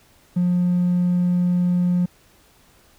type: tone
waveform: triangle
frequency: 177.8 Hz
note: F3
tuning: 31 cents sharp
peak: -13 dBFS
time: 0.36-2.06 s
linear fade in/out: 10 ms
effects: tanh soft clip ceiling -12 dBFS + pink hiss -55 dBFS RMS until 2.98 s